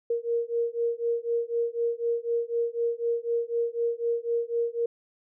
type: beating tone pair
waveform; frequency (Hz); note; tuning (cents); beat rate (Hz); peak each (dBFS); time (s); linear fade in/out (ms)
sine; 466.2 / 470.2; A#4 / A#4; 0 / +15; 4; -28; 0.1-4.86; 5
effects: none